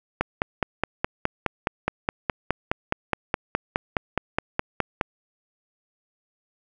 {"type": "click train", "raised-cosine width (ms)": 0.5, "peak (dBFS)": -6, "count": 24, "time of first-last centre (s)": [0.21, 5.012], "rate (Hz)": 4.79, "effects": []}